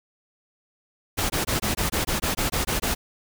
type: noise bursts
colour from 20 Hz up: pink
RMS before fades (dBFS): -24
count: 12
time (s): 1.17-2.95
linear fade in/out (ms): 20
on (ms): 130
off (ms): 20
effects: none